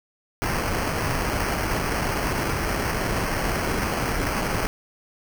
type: noise with sample-and-hold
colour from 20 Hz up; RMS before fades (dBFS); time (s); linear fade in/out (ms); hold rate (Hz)
pink; -25; 0.42-4.67; 0; 3675
effects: none